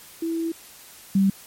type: tone pair in turn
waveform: sine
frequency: 329.6 / 194.8 Hz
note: E4 / G3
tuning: 0 / -11 cents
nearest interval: major sixth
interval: 911 cents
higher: first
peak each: -23 / -15 dBFS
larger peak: second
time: 0.22-0.52 / 1.15-1.3 s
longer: first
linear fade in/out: 5 ms
effects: white hiss -46 dBFS RMS until 1.46 s + MP3 64 kbps